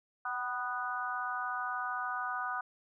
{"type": "harmonic tone with a mistuned harmonic", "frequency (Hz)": 246.9, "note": "B3", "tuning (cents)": 0, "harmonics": [3, 4, 5, 6], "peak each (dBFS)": [-40, -41, -37, -38], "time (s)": [0.25, 2.61], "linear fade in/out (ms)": 5, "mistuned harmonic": 3, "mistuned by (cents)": 28, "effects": []}